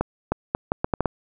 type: accelerating click train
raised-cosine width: 1 ms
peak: -7 dBFS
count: 8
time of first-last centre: 0.01-1.057 s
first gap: 310 ms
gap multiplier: 0.74
effects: none